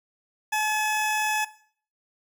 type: tone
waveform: 20% pulse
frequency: 856 Hz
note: A5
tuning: 48 cents flat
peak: -18 dBFS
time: 0.52-1.45 s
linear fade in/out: 10 ms
effects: noise-tail reverb RT60 0.5 s tail -17 dB re dry